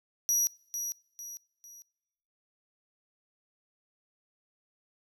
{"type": "tone with echo", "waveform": "40% pulse", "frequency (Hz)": 5800, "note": "F#8", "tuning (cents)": -35, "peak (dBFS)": -23, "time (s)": [0.29, 0.47], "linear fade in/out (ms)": 0, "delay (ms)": 450, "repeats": 3, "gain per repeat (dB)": -8, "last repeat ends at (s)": 1.82, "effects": ["noise-tail reverb RT60 1.0 s tail -25 dB re dry"]}